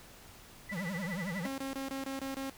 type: tone with tremolo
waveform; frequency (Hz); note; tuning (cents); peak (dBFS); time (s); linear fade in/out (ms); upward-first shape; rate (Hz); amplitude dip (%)
sine; 1975.5; B6; 0; -37; 0.69-1.46; 5; sine; 12; 100
type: tone with vibrato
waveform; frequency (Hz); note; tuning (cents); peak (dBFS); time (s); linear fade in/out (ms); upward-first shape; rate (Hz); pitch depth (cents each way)
square; 182.3; F#3; -25; -36; 0.71-1.48; 20; triangle; 11; 250
type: tone bursts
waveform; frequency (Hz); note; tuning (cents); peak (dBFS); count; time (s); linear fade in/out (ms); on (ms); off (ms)
sawtooth; 270; C#4; -45; -32; 7; 1.45-2.498; 2; 130; 23
effects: pink hiss -54 dBFS RMS until 2.57 s